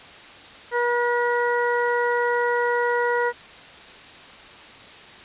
harmonic tone, 481.1 Hz, B4, 45 cents flat, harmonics 1 / 2 / 3 / 4, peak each -22 / -25 / -27 / -28 dBFS, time 0.71-3.33 s, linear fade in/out 50 ms, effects white hiss -43 dBFS RMS until 5.24 s + resampled to 8000 Hz

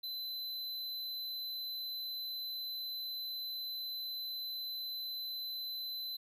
square tone, 4032 Hz, B7, 35 cents sharp, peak -39 dBFS, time 0.03-6.17 s, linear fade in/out 10 ms, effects none

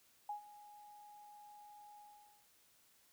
sine tone with ADSR envelope, 830.6 Hz, G#5, in tune, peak -38 dBFS, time 0.29-2.47 s, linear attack 4 ms, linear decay 110 ms, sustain -17 dB, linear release 490 ms, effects white hiss -70 dBFS RMS until 3.12 s

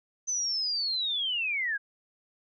sine linear sweep, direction down, 6160 to 1582 Hz, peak -27 dBFS, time 0.27-1.78 s, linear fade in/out 20 ms, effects none

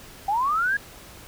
sine linear sweep, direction up, 767 to 1676 Hz, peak -20 dBFS, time 0.28-0.77 s, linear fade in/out 5 ms, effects pink hiss -45 dBFS RMS until 1.27 s

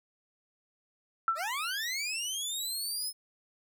sine tone with exponential decay, 1338 Hz, E6, 25 cents sharp, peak -21 dBFS, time 1.28-1.5 s, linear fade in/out 1 ms, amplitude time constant 47 ms
20% pulse linear sweep, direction up, 554.4 to 5210 Hz, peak -27 dBFS, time 1.35-3.13 s, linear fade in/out 50 ms
effects none

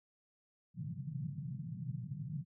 white band-pass noise, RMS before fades -42 dBFS, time 0.74-2.45 s, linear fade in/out 50 ms, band 120 to 170 Hz, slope 48 dB/octave, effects none

